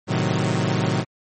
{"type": "chord", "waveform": "sawtooth", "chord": "A diminished seventh", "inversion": "none", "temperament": "equal", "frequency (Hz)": [110, 130.81, 155.56, 185], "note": ["A2", "C3", "Eb3", "Gb3"], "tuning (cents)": [0, 0, 0, 0], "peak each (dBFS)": -21, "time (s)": [0.07, 1.05], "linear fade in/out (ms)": 50, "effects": ["MP3 32 kbps"]}